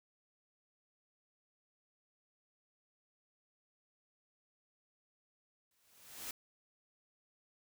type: noise with exponential growth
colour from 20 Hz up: white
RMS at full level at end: -41 dBFS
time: 5.71-6.31 s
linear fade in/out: 2 ms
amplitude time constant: 130 ms
effects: none